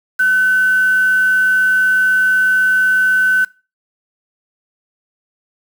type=tone with quantisation; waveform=sine; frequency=1514 Hz; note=F#6; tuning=39 cents sharp; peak=-10 dBFS; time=0.19-3.45 s; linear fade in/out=10 ms; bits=5; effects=noise-tail reverb RT60 0.3 s tail -20 dB re dry